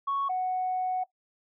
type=tone pair in turn; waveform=sine; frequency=1108.7 / 740 Hz; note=C#6 / F#5; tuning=0 / 0 cents; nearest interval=perfect fifth; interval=700 cents; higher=first; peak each=-25 dBFS; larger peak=neither; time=0.07-0.29 / 0.29-1.04 s; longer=second; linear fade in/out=10 ms; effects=noise-tail reverb RT60 0.1 s tail -18 dB re dry + tanh soft clip ceiling -22 dBFS